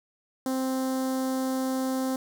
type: tone with notch filter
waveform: sawtooth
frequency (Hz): 261.6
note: C4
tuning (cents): 0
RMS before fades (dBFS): -28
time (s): 0.46-2.16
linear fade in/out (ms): 2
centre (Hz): 2500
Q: 0.57
effects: none